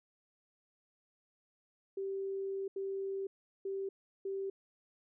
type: tone bursts at uneven times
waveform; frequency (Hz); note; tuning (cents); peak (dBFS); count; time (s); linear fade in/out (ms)
sine; 389.4; G4; -12; -35; 4; 1.97-2.68 / 2.76-3.27 / 3.65-3.89 / 4.25-4.5; 5
effects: none